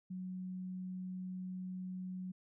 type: tone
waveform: sine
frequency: 184.5 Hz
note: F#3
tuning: 5 cents flat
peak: -40 dBFS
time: 0.1-2.32 s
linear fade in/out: 10 ms
effects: none